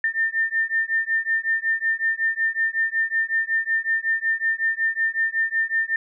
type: beating tone pair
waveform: sine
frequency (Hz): 1800 / 1805.4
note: A6 / A6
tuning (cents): +39 / +44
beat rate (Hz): 5.4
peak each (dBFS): -23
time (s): 0.04-5.96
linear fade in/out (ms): 2
effects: none